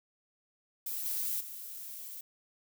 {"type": "noise with level steps", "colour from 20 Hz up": "violet", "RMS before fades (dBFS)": [-37, -34, -44], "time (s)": [0.86, 2.21], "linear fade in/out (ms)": 5, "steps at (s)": [1.05, 1.4], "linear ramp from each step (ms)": 10, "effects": []}